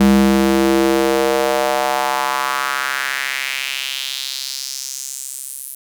square tone with high-pass filter sweep, 67 Hz, C2, 42 cents sharp, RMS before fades -18 dBFS, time 0-5.75 s, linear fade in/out 5 ms, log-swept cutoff 190 to 11000 Hz, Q 2.6, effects none

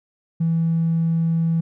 triangle tone with tanh clipping, 164.81 Hz, E3, in tune, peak -16 dBFS, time 0.4-1.61 s, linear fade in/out 10 ms, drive 1 dB, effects none

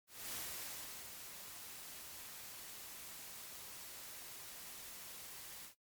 white noise with ADSR envelope, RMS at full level -44 dBFS, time 0.07-5.75 s, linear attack 250 ms, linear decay 740 ms, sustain -7 dB, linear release 110 ms, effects noise-tail reverb RT60 0.1 s tail -17 dB re dry + MP3 96 kbps

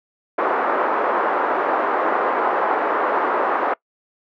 white band-pass noise, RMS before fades -20 dBFS, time 0.38-3.74 s, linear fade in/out 5 ms, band 340 to 1300 Hz, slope 24 dB/octave, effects noise-tail reverb RT60 0.1 s tail -23 dB re dry

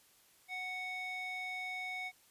square tone with band-pass filter, 740 Hz, F#5, in tune, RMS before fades -41 dBFS, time 0.48-2.12 s, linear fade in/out 50 ms, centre 2200 Hz, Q 2.2, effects white hiss -66 dBFS RMS until 2.3 s + resampled to 32000 Hz

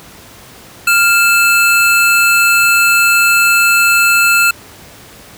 square tone pair together, 1396.9 / 2637 Hz, F6 / E7, 0 / 0 cents, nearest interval major seventh, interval 1100 cents, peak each -11 dBFS, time 0.87-4.51 s, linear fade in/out 5 ms, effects pink hiss -37 dBFS RMS until 5.37 s + high-pass 60 Hz 12 dB/octave

